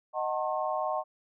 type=chord; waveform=sine; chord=D# diminished seventh; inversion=none; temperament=just; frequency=622.3 / 746.7 / 896 / 1075.3 Hz; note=D#5 / F#5 / A5 / C6; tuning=0 / +16 / +31 / +47 cents; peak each=-32 / -33 / -36 / -34 dBFS; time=0.13-1.04 s; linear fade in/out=50 ms; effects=none